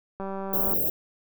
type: click train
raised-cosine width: 1 ms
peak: -21 dBFS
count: 105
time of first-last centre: 0.2-0.736 s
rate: 194 Hz
type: band-stop noise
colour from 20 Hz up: white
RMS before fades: -25 dBFS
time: 0.53-0.9 s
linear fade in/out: 5 ms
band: 640 to 14000 Hz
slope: 48 dB/octave
effects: none